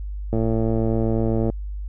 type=click train; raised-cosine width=2 ms; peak=-10 dBFS; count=132; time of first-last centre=0.33-1.5 s; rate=112 Hz; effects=added 50 Hz sine -27 dBFS peak until 1.88 s